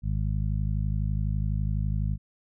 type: harmonic tone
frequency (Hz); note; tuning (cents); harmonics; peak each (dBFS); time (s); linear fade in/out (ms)
52; G#1; +3; 1 / 2 / 3 / 4; -27 / -29 / -32 / -38; 0.02-2.18; 50
effects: none